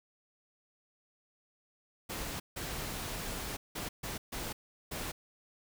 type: noise bursts at uneven times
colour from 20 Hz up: pink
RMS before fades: -39 dBFS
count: 6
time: 2.09-2.4 / 2.56-3.57 / 3.75-3.89 / 4.03-4.18 / 4.32-4.53 / 4.91-5.12 s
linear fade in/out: 10 ms
effects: none